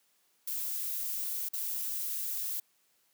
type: noise with dropouts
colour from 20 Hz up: violet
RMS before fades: -35 dBFS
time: 0.47-2.6 s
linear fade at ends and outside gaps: 5 ms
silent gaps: 1.488-1.534 s
effects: white hiss -71 dBFS RMS until 3.13 s + high-pass 150 Hz 12 dB/octave